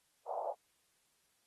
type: band-pass noise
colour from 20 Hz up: pink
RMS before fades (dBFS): -39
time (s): 0.25-0.55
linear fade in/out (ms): 50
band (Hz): 550 to 860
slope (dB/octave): 48
effects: white hiss -75 dBFS RMS until 1.46 s + AAC 32 kbps